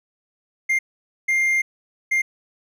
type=tone bursts at uneven times; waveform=triangle; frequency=2109 Hz; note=C7; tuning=13 cents sharp; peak=-15 dBFS; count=3; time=0.69-0.79 / 1.28-1.62 / 2.11-2.22 s; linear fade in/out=10 ms; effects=none